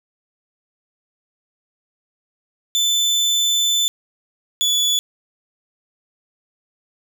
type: tone pair in turn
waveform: 30% pulse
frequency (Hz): 3520 / 3440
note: A7 / A7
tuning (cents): 0 / -40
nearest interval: unison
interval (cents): 40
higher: first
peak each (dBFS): -13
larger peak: neither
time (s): 2.75-3.88 / 4.61-4.99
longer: first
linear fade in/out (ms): 0
effects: none